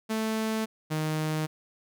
sawtooth tone pair in turn, 220 / 155.56 Hz, A3 / D#3, 0 / 0 cents, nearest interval tritone, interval 600 cents, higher first, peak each -23 dBFS, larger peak neither, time 0.09-0.66 / 0.9-1.47 s, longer neither, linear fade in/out 20 ms, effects none

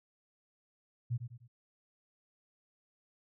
sine tone with echo, 120 Hz, B2, 49 cents flat, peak -30 dBFS, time 1.1-1.18 s, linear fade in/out 20 ms, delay 100 ms, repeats 3, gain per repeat -8 dB, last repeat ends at 1.48 s, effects none

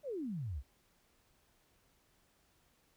sine exponential sweep, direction down, 626 to 58.27 Hz, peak -37 dBFS, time 0.03-0.63 s, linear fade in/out 50 ms, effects pink hiss -72 dBFS RMS until 2.96 s

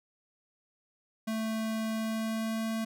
square tone with pitch glide, 221.1 to 223.2 Hz, A3 to A3, +9 to +25 cents, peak -31 dBFS, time 1.27-2.85 s, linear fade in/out 10 ms, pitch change +16 cents, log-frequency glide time 1.89-2.7 s, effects none

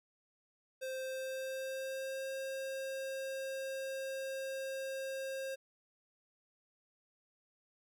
square tone with pitch glide, 523.3 to 534.9 Hz, C5 to C5, 0 to +38 cents, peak -39 dBFS, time 0.81-5.56 s, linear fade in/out 20 ms, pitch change +38 cents, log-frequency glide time 1.02-2.31 s, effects none

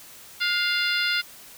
harmonic tone with a mistuned harmonic, 698 Hz, F5, 1 cent flat, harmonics 2 / 3 / 4 / 5 / 6 / 7, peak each -26 / -28 / -29 / -30 / -31 / -31 dBFS, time 0.4-1.22 s, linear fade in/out 20 ms, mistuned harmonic 2, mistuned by +36 cents, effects white hiss -46 dBFS RMS until 1.57 s

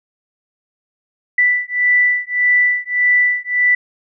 sine beating tone pair, 1975.5 / 1977.2 Hz, B6 / B6, 0 / +1 cents, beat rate 1.7 Hz, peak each -15 dBFS, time 1.38-3.75 s, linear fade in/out 5 ms, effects none

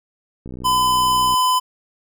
click train, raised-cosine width 3 ms, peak -21 dBFS, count 56, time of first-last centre 0.46-1.34 s, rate 62.5 Hz
square tone, 1011 Hz, B5, 40 cents sharp, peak -15 dBFS, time 0.64-1.6 s, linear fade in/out 20 ms
effects none

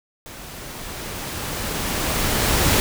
pink noise with level ramp, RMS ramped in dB -38 to -17 dBFS, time 0.26-2.8 s, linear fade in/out 0 ms, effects none

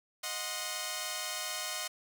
5% pulse chord, C diminished, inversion first, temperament equal with one note detuned, 622.3 / 729.8 / 1046.5 Hz, Eb5 / Gb5 / C6, 0 / -24 / 0 cents, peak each -28 dBFS, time 0.23-1.88 s, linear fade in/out 10 ms, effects none

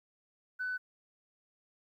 sine tone, 1500 Hz, F#6, 23 cents sharp, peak -32 dBFS, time 0.59-0.78 s, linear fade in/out 20 ms, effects tanh soft clip ceiling -29 dBFS + 12-bit

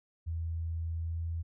sine tone with pitch glide, 82.41 to 83.08 Hz, E2 to E2, 0 to +14 cents, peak -32 dBFS, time 0.26-1.43 s, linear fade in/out 20 ms, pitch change +14 cents, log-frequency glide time 1.01-1.21 s, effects none

